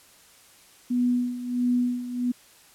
sine tone with tremolo, 245.8 Hz, B3, 8 cents flat, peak -19 dBFS, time 0.9-2.32 s, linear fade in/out 10 ms, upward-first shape sine, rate 1.5 Hz, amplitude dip 75%, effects white hiss -54 dBFS RMS until 2.74 s + low-pass 12000 Hz 12 dB/octave

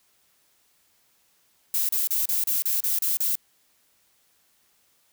violet noise bursts, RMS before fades -24 dBFS, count 9, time 1.74-3.354 s, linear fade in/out 2 ms, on 150 ms, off 33 ms, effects white hiss -65 dBFS RMS until 5.12 s

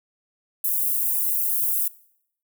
white high-pass noise, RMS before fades -23 dBFS, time 0.64-1.88 s, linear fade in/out 5 ms, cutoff 11000 Hz, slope 24 dB/octave, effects noise-tail reverb RT60 0.7 s tail -21 dB re dry

